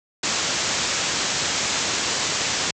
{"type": "low-pass noise", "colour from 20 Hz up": "white", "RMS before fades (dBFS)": -24, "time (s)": [0.23, 2.71], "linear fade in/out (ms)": 5, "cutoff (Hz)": 7600, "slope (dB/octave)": 96, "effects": ["high-pass 80 Hz 12 dB/octave"]}